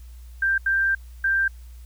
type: tone bursts at uneven times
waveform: sine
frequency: 1578 Hz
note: G6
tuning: 11 cents sharp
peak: -18 dBFS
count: 3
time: 0.42-0.58 / 0.66-0.95 / 1.24-1.48 s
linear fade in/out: 5 ms
effects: added 60 Hz sine -39 dBFS peak until 1.85 s + white hiss -58 dBFS RMS until 1.85 s